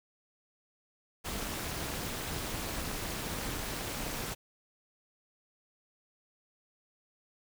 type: noise with amplitude modulation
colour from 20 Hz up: pink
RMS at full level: -34 dBFS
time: 1.24-4.35 s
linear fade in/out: 20 ms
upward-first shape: sine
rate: 248 Hz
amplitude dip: 70%
effects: none